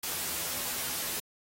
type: noise with comb filter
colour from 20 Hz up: white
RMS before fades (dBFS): -34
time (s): 0.03-1.2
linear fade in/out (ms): 5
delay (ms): 12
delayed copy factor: +0.6
effects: AAC 48 kbps